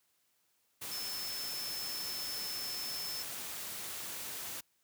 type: tone in noise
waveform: sine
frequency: 5274 Hz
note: E8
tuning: in tune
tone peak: -39 dBFS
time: 0.91-3.23 s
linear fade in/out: 10 ms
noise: white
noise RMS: -42 dBFS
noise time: 0.81-4.61 s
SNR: 0 dB
effects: white hiss -75 dBFS RMS until 4.83 s + high-pass 60 Hz 12 dB/octave